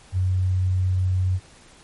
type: tone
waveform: sine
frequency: 92.5 Hz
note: F#2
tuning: in tune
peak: -18 dBFS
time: 0.12-1.4 s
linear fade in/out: 50 ms
effects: pink hiss -50 dBFS RMS until 1.83 s + MP3 48 kbps